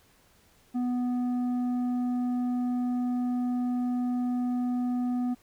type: tone with tanh clipping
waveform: sine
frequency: 246.9 Hz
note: B3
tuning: in tune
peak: -27 dBFS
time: 0.74-5.35 s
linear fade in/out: 20 ms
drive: 7 dB
effects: pink hiss -62 dBFS RMS until 5.42 s